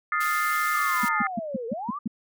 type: chord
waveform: sine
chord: F dominant seventh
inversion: third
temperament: equal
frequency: 1244.5 / 1396.9 / 1760 / 2093 Hz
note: Eb6 / F6 / A6 / C7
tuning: 0 / 0 / 0 / 0 cents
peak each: -25 / -30 / -30 / -30 dBFS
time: 0.12-1.27 s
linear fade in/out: 2 ms
type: high-pass noise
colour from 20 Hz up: white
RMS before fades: -36 dBFS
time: 0.2-1.09 s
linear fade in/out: 10 ms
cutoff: 1900 Hz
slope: 24 dB/octave
type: linear two-way sweep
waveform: sine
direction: down then up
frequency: 1219 to 440 to 1219 Hz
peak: -30 dBFS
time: 0.74-1.99 s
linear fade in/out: 10 ms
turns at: 1.67 s
type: tone bursts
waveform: sine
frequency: 220 Hz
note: A3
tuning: in tune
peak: -23 dBFS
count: 7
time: 1.03-2.077 s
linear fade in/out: 5 ms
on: 21 ms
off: 150 ms
effects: none